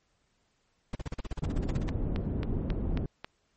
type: noise bursts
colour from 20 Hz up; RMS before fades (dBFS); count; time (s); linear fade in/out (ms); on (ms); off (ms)
brown; -32; 16; 0.93-1.898; 5; 23; 40
type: low-pass noise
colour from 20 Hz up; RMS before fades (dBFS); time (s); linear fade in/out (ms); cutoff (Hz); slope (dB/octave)
pink; -31; 1.42-3.06; 2; 310; 12
type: click train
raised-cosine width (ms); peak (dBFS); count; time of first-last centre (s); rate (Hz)
0.3; -21; 6; 1.89-3.245; 3.69
effects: pink hiss -73 dBFS RMS until 3.56 s + MP3 32 kbps